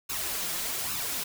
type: noise with flanger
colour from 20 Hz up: white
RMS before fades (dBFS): -32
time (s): 0.09-1.24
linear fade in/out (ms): 10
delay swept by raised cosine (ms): 0.75 to 5.85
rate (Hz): 1.2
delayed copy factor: +0.65
effects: none